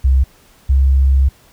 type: tone pair in turn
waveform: sine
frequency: 66 / 67.27 Hz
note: C2 / C2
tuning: +16 / +49 cents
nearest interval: unison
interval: 33 cents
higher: second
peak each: -8 dBFS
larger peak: neither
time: 0.04-0.24 / 0.69-1.29 s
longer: second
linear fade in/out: 10 ms
effects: pink hiss -49 dBFS RMS until 1.52 s